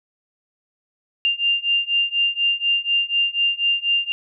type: beating tone pair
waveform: sine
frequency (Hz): 2792 / 2796.1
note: F7 / F7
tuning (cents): -1 / +1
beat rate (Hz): 4.1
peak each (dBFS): -21 / -20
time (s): 1.25-4.12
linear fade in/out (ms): 0
effects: none